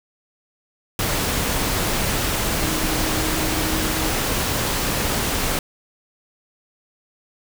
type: tone in noise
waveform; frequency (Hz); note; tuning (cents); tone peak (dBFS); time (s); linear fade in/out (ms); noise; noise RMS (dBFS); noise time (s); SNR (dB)
sine; 313.9; D#4; +15; -28; 2.6-4.11; 2; pink; -22; 0.99-5.59; -9
effects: none